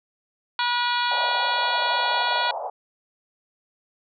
harmonic tone, 483.6 Hz, B4, 36 cents flat, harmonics 2 / 3 / 4 / 5 / 6 / 7 / 8 / 9, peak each -24 / -27 / -35 / -33 / -35 / -30 / -33 / -32 dBFS, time 0.59-2.51 s, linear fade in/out 2 ms
white band-pass noise, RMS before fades -31 dBFS, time 1.11-2.7 s, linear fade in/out 5 ms, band 550 to 910 Hz, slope 48 dB/octave
effects none

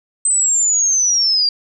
sine linear sweep, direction down, 8220 to 4716 Hz, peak -12 dBFS, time 0.25-1.49 s, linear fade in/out 2 ms, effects none

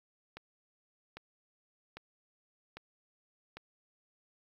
click train, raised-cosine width 0.3 ms, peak -29 dBFS, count 5, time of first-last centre 0.37-3.57 s, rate 1.25 Hz, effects 10-bit

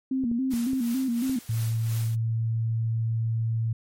sine tone with vibrato, 248.7 Hz, B3, 12 cents sharp, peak -23 dBFS, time 0.11-1.39 s, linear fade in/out 5 ms, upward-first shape square, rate 3.6 Hz, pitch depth 99 cents each way
clicks, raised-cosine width 3 ms, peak -25 dBFS, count 5, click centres 0.238 / 0.315 / 0.538 / 0.733 / 1.296 s
white noise with tremolo, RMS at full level -40 dBFS, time 0.5-2.16 s, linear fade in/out 20 ms, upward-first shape sine, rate 2.9 Hz, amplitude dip 65%
sine tone, 113.4 Hz, A#2, 47 cents flat, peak -23 dBFS, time 1.49-3.73 s, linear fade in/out 5 ms
effects MP3 64 kbps

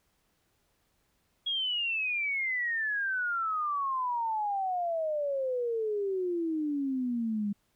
sine exponential sweep, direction down, 3322 to 200.1 Hz, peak -28 dBFS, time 1.46-7.53 s, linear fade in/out 10 ms, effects pink hiss -73 dBFS RMS until 7.75 s

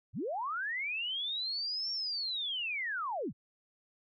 sine linear two-way sweep, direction up then down, 71.6 to 5530 to 76.7 Hz, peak -33 dBFS, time 0.13-3.33 s, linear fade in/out 50 ms, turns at 1.92 s, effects none

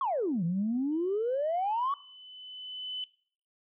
sine exponential two-way sweep, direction down then up, 1150 to 162.6 to 1150 Hz, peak -26 dBFS, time 0.01-1.94 s, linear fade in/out 2 ms, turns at 0.44 s
sine tone with exponential growth, 3014 Hz, F#7, 31 cents sharp, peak -31 dBFS, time 0.92-3.04 s, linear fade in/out 1 ms, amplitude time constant 460 ms
effects noise-tail reverb RT60 0.5 s tail -21 dB re dry + tanh soft clip ceiling -22 dBFS

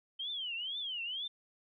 sine tone with vibrato, 3100 Hz, G7, 20 cents flat, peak -36 dBFS, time 0.19-1.28 s, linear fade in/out 10 ms, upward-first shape triangle, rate 2.1 Hz, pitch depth 260 cents each way, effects none

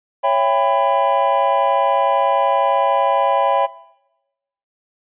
triangle chord, C# half-diminished seventh, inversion none, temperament just, 554.4 / 665.2 / 798.3 / 997.9 Hz, C#5 / E5 / G5 / B5, 0 / +16 / +31 / +18 cents, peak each -17 / -19 / -17 / -17 dBFS, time 0.23-3.67 s, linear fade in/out 20 ms, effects noise-tail reverb RT60 1.0 s tail -21 dB re dry + resampled to 8000 Hz

